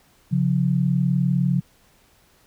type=tone pair together; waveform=sine; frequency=137.8 / 177.65 Hz; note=C#3 / F3; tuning=-10 / +30 cents; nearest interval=major third; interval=440 cents; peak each=-20 dBFS; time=0.31-1.61 s; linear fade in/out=20 ms; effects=pink hiss -58 dBFS RMS until 2.46 s